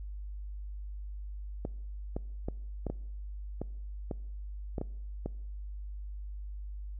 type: clicks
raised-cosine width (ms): 2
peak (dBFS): -21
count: 10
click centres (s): 1.651 / 2.165 / 2.485 / 2.867 / 2.9 / 3.616 / 4.112 / 4.782 / 4.814 / 5.26
effects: noise-tail reverb RT60 0.9 s tail -23 dB re dry + added 50 Hz sine -38 dBFS peak until 6.99 s